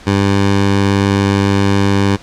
15% pulse tone, 99.2 Hz, G2, 21 cents sharp, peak -4 dBFS, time 0.06-2.17 s, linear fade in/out 20 ms, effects pink hiss -38 dBFS RMS until 2.22 s + low-pass 6000 Hz 12 dB/octave

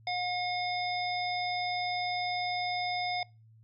harmonic tone, 720 Hz, F#5, 47 cents flat, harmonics 1 / 3 / 5 / 7, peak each -32 / -36 / -40 / -39 dBFS, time 0.07-3.23 s, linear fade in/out 2 ms, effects noise-tail reverb RT60 0.3 s tail -26 dB re dry + added 111 Hz sine -55 dBFS peak until 3.63 s

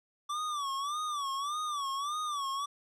square tone with vibrato, 1158 Hz, D6, 25 cents flat, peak -33 dBFS, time 0.29-2.66 s, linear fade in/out 10 ms, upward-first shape sine, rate 1.7 Hz, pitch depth 120 cents each way, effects low-pass 9000 Hz 12 dB/octave

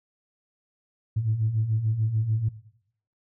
sine beating tone pair, 105.4 / 112.2 Hz, G#2 / A2, +26 / +34 cents, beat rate 6.8 Hz, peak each -29 / -23 dBFS, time 1.16-2.49 s, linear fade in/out 10 ms, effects noise-tail reverb RT60 0.7 s tail -17 dB re dry + tanh soft clip ceiling -15 dBFS

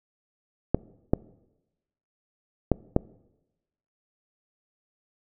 clicks, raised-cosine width 2 ms, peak -6 dBFS, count 4, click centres 0.746 / 1.135 / 2.717 / 2.964 s, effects noise-tail reverb RT60 1.0 s tail -22 dB re dry

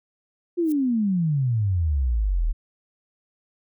sine exponential sweep, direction down, 357.9 to 36.71 Hz, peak -19 dBFS, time 0.57-2.53 s, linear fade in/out 20 ms
violet noise with exponential growth, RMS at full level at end -36 dBFS, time 0.61-0.72 s, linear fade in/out 0 ms, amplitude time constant 22 ms
effects none

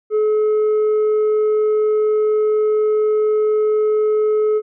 sine tone with tanh clipping, 427.9 Hz, A4, 48 cents flat, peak -14 dBFS, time 0.1-4.62 s, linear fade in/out 50 ms, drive 3 dB, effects none

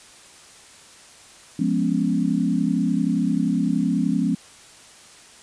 sine chord, C# dominant seventh, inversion first, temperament equal, 174.61 / 207.7 / 246.9 / 277.2 Hz, E#3 / G#3 / B3 / C#4, 0 / 0 / 0 / 0 cents, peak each -24 dBFS, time 1.59-4.35 s, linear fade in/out 5 ms, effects white hiss -47 dBFS RMS until 5.42 s + resampled to 22050 Hz

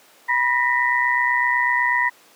sine tone cluster, 976 / 1845 / 1973 Hz, B5 / A#6 / B6, -21 / -18 / -2 cents, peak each -21 dBFS, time 0.28-2.1 s, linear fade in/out 20 ms, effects pink hiss -51 dBFS RMS until 2.35 s + high-pass 400 Hz 12 dB/octave

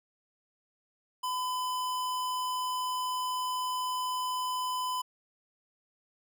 square tone, 1008 Hz, B5, 35 cents sharp, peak -31 dBFS, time 1.23-5.02 s, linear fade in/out 10 ms, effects none

